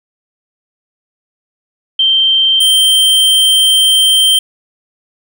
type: tone pair in turn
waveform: sine / square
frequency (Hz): 3136 / 3136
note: G7 / G7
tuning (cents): 0 / 0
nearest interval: unison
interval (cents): 0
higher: neither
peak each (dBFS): -7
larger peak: neither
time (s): 1.99-2.6 / 2.6-4.39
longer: second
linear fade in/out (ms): 5
effects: none